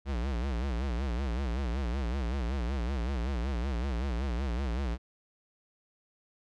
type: tone with vibrato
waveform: square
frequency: 63.2 Hz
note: B1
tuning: 41 cents sharp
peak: -30 dBFS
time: 0.05-4.98 s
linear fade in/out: 50 ms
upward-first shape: sine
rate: 5.3 Hz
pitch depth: 190 cents each way
effects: low-pass 5000 Hz 12 dB/octave